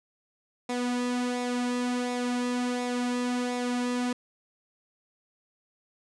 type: tone with flanger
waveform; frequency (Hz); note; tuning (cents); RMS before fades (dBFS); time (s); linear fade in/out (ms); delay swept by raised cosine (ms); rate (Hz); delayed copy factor
sawtooth; 246.1; B3; -6; -29; 0.69-4.13; 5; 0.65 to 2.75; 1.4; -0.55
effects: resampled to 22050 Hz